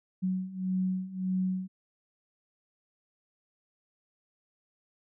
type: beating tone pair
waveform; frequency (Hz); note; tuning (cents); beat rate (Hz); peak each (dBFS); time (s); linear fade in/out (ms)
sine; 185 / 186.7; F#3 / F#3; 0 / +16; 1.7; -33 / -30; 0.22-1.68; 20
effects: none